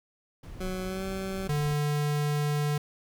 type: noise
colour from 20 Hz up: brown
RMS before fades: -41 dBFS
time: 0.43-1.74 s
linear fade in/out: 5 ms
type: tone with pitch glide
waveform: 20% pulse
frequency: 185.7 to 191.47 Hz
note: F#3 to G3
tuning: +7 to -40 cents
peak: -27 dBFS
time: 0.6-1.48 s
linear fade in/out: 10 ms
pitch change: +53 cents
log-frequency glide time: 0.85-1.04 s
type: tone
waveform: square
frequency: 147.5 Hz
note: D3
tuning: 8 cents sharp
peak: -26 dBFS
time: 1.49-2.78 s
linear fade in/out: 5 ms
effects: none